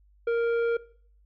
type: tone with tanh clipping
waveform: triangle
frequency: 466.2 Hz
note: A#4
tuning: in tune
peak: -24 dBFS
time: 0.27-0.77 s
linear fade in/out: 5 ms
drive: 13 dB
effects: noise-tail reverb RT60 0.5 s tail -19 dB re dry + added 50 Hz sine -57 dBFS peak until 1.25 s